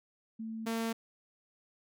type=tone pair in turn; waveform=sine / sawtooth; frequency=222.9 / 227.1 Hz; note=A3 / A#3; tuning=+23 / -45 cents; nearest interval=unison; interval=32 cents; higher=second; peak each=-37 / -28 dBFS; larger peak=second; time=0.39-0.66 / 0.66-0.93 s; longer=neither; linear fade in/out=10 ms; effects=none